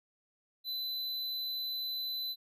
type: tone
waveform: square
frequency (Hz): 4014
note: B7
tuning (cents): +27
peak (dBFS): -35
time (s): 0.64-2.36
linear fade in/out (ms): 50
effects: none